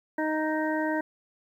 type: harmonic tone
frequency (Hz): 311.1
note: D#4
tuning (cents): 0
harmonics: 1 / 2 / 3 / 5 / 6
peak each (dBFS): -28 / -31 / -33 / -35 / -36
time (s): 0.18-1.01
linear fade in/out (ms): 5
effects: 10-bit